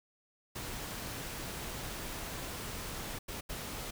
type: noise bursts at uneven times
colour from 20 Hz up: pink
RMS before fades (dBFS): -41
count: 3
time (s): 0.55-3.19 / 3.28-3.41 / 3.49-3.91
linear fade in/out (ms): 10
effects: none